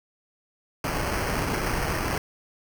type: noise with sample-and-hold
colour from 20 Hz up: pink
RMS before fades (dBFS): -27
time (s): 0.84-2.18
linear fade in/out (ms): 2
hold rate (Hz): 3675
effects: none